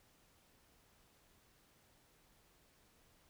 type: silence
effects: pink hiss -70 dBFS RMS until 3.29 s